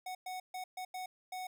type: tone bursts at uneven times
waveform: square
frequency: 740 Hz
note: F#5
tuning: in tune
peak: -40 dBFS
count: 6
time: 0.06-0.15 / 0.26-0.4 / 0.54-0.64 / 0.77-0.85 / 0.94-1.06 / 1.32-1.47 s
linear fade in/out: 5 ms
effects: none